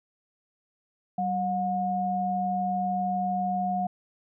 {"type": "tone pair together", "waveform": "sine", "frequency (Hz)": [190.73, 722], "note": ["G3", "F#5"], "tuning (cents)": [-47, -43], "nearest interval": "octave + major seventh", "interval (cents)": 2304, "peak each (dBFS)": [-30, -26], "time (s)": [1.18, 3.87], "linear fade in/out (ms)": 5, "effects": []}